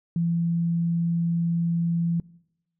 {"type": "tone", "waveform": "sine", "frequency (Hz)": 169, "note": "E3", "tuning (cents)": 43, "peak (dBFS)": -21, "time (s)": [0.16, 2.2], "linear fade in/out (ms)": 2, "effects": ["noise-tail reverb RT60 0.8 s tail -22 dB re dry"]}